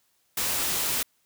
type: noise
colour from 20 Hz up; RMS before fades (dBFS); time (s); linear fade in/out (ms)
white; -27; 0.37-1.03; 5
effects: white hiss -69 dBFS RMS until 1.25 s